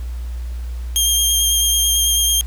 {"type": "tone with vibrato", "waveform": "15% pulse", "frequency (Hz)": 3208, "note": "G7", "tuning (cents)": 39, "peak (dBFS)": -7, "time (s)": [0.96, 2.41], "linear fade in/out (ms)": 0, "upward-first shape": "sine", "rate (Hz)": 9.1, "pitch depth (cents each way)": 16, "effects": ["added 60 Hz sine -23 dBFS peak until 2.46 s", "pink hiss -46 dBFS RMS until 2.46 s"]}